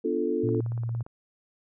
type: chord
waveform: sine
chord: B half-diminished seventh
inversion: none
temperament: equal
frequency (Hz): 246.9 / 293.7 / 349.2 / 440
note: B3 / D4 / F4 / A4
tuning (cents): 0 / 0 / 0 / 0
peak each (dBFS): -32 / -31 / -29 / -28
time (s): 0.04-0.61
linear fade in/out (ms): 10
type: tone with vibrato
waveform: sine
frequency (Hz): 116.54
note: A#2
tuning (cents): 0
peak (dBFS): -27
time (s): 0.43-1.03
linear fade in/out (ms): 10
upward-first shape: square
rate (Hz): 4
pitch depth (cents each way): 9
type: click train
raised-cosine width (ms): 1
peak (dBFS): -31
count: 11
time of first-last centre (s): 0.49-1.065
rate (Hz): 17.4
effects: none